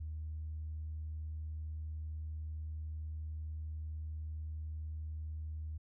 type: tone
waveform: sine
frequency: 77.78 Hz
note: D#2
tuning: in tune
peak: -38 dBFS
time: 0-5.78 s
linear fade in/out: 10 ms
effects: tanh soft clip ceiling -34 dBFS